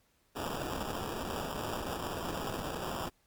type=noise with sample-and-hold; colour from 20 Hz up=white; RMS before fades=-37 dBFS; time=0.35-3.1 s; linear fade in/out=20 ms; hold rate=2100 Hz; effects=pink hiss -71 dBFS RMS until 3.26 s + MP3 96 kbps